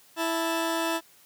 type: tone pair together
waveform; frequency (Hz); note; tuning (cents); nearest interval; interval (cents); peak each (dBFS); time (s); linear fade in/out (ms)
15% pulse; 329.6 / 879.9; E4 / A5; 0 / 0; octave + perfect fourth; 1700; -20 / -27; 0.16-1.01; 50
effects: white hiss -57 dBFS RMS until 1.25 s + high-pass 80 Hz 12 dB/octave